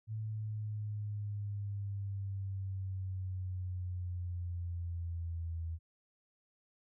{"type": "exponential sweep", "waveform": "sine", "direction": "down", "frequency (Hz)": [109.7, 82], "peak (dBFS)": -36, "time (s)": [0.07, 5.79], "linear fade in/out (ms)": 50, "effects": []}